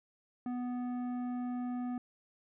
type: tone with tanh clipping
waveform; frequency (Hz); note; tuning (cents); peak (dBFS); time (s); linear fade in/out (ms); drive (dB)
triangle; 246.9; B3; 0; -36; 0.46-1.98; 2; 15
effects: none